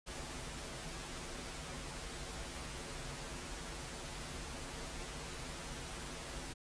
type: noise with comb filter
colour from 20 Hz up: pink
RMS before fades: -45 dBFS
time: 0.06-6.54 s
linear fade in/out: 20 ms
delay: 9.9 ms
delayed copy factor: -0.85
effects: resampled to 22050 Hz